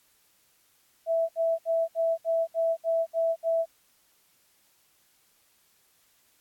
sine tone bursts, 659.3 Hz, E5, in tune, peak -22 dBFS, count 9, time 1.06-3.658 s, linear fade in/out 50 ms, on 230 ms, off 66 ms, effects white hiss -65 dBFS RMS until 6.4 s + AAC 64 kbps

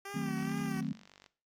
10% pulse tone with vibrato, 391.5 Hz, G4, 2 cents flat, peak -33 dBFS, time 0.05-0.81 s, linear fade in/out 5 ms, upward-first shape sine, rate 2.3 Hz, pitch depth 60 cents each way
sine chord, D# diminished seventh, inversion none, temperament equal, 155.56 / 185 / 220 / 261.6 Hz, D#3 / F#3 / A3 / C4, 0 / 0 / 0 / 0 cents, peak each -38 dBFS, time 0.14-0.93 s, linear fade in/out 10 ms
click train, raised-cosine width 0.2 ms, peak -37 dBFS, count 44, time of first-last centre 0.37-1.262 s, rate 48.2 Hz
effects noise-tail reverb RT60 0.4 s tail -18 dB re dry + AAC 64 kbps

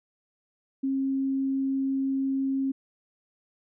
sine tone, 269.4 Hz, C#4, 49 cents flat, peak -24 dBFS, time 0.83-2.72 s, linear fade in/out 10 ms, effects none

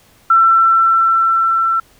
sine tone with level ramp, 1343 Hz, E6, 32 cents sharp, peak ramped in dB -6 to -12 dBFS, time 0.3-1.8 s, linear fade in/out 5 ms, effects pink hiss -50 dBFS RMS until 1.99 s

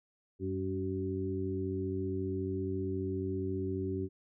harmonic tone with a mistuned harmonic, 94.7 Hz, F#2, 41 cents sharp, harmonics 1 / 2 / 3 / 4, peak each -37 / -41 / -38 / -36 dBFS, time 0.39-4.09 s, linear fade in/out 50 ms, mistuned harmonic 2, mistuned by +35 cents, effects none

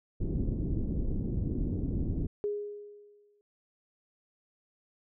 pink low-pass noise, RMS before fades -31 dBFS, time 0.2-2.27 s, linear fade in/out 10 ms, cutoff 330 Hz, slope 24 dB/octave
sine tone with exponential decay, 412.9 Hz, G#4, 10 cents flat, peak -27 dBFS, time 2.44-3.41 s, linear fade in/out 0 ms, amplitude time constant 210 ms
effects none

